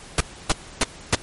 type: noise bursts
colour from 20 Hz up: pink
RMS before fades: -17 dBFS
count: 4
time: 0.18-1.15 s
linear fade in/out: 2 ms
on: 25 ms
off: 290 ms
effects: pink hiss -42 dBFS RMS until 1.22 s + MP3 48 kbps